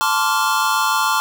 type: chord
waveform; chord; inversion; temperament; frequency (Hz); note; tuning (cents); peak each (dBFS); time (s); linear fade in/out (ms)
square; D minor seventh; second; equal with one note detuned; 880 / 1046.5 / 1153.1 / 1396.9; A5 / C6 / D6 / F6; 0 / 0 / -32 / 0; -22; 0.01-1.2; 0
effects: 7-bit